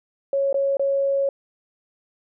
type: tone with dropouts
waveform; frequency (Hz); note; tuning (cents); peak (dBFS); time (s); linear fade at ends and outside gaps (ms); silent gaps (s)
sine; 552; C#5; -7; -18; 0.33-1.29; 2; 0.528-0.543 / 0.77-0.795
effects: none